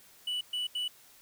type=tone bursts at uneven times; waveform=triangle; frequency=2960 Hz; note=F#7; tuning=in tune; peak=-29 dBFS; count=3; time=0.27-0.41 / 0.53-0.67 / 0.75-0.88 s; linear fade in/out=5 ms; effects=white hiss -58 dBFS RMS until 1.21 s